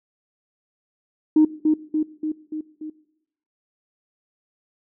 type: tone with echo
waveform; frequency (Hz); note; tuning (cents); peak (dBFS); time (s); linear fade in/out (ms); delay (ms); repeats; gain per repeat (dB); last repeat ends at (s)
sine; 309.4; D#4; -10; -10; 1.36-1.45; 5; 290; 5; -4; 2.9
effects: noise-tail reverb RT60 0.9 s tail -20 dB re dry + tanh soft clip ceiling -7 dBFS